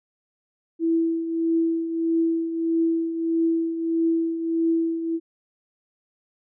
sine tone with tremolo, 329.6 Hz, E4, in tune, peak -17 dBFS, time 0.79-5.2 s, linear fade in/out 50 ms, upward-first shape triangle, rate 1.6 Hz, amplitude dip 65%, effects none

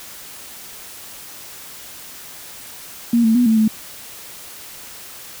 sine tone with pitch steps, 235.1 / 223.4 / 244.9 / 222.1 / 218.1 Hz, A#3 / A3 / B3 / A3 / A3, +15 / +27 / -14 / +16 / -15 cents, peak -11 dBFS, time 3.13-3.68 s, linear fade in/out 5 ms, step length 110 ms, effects white hiss -37 dBFS RMS until 5.4 s

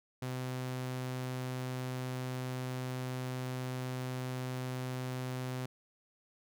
sawtooth tone, 127.8 Hz, C3, 40 cents flat, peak -32 dBFS, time 0.22-5.66 s, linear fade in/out 5 ms, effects none

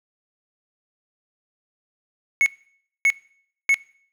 triangle tone bursts, 2200 Hz, C#7, 14 cents flat, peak -12 dBFS, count 3, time 2.41-3.743 s, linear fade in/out 0 ms, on 51 ms, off 590 ms, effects noise-tail reverb RT60 0.6 s tail -22 dB re dry

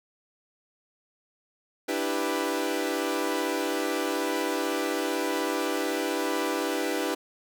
sawtooth chord, E minor seventh, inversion third, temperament equal, 293.7 / 329.6 / 392 / 493.9 Hz, D4 / E4 / G4 / B4, 0 / 0 / 0 / 0 cents, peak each -28 dBFS, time 1.88-7.15 s, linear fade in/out 10 ms, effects none

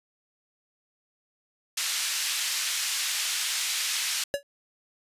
white band-pass noise, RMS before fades -29 dBFS, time 1.77-4.24 s, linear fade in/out 5 ms, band 1900 to 7100 Hz, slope 12 dB/octave
square tone with exponential decay, 566 Hz, C#5, 36 cents sharp, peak -21 dBFS, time 4.34-4.43 s, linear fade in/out 0 ms, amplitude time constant 19 ms
effects resampled to 32000 Hz

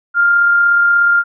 sine tone with amplitude modulation, 1400 Hz, F6, 4 cents sharp, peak -7 dBFS, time 0.14-1.24 s, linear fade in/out 50 ms, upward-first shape sine, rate 36.7 Hz, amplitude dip 25%, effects none

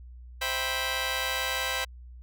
10% pulse chord, C major seventh, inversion none, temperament just, 523.3 / 654.1 / 784.9 / 981.1 Hz, C5 / E5 / G5 / B5, 0 / -14 / +2 / -12 cents, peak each -25 / -28 / -27 / -27 dBFS, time 0.41-1.85 s, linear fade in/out 10 ms, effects added 61 Hz sine -43 dBFS peak until 2.22 s

